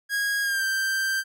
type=tone with pitch glide; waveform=45% pulse; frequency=1642 to 1569.7 Hz; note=G#6 to G6; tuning=-20 to +2 cents; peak=-23 dBFS; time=0.09-1.24 s; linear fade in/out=50 ms; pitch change=-78 cents; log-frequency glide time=0.42-0.63 s; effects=none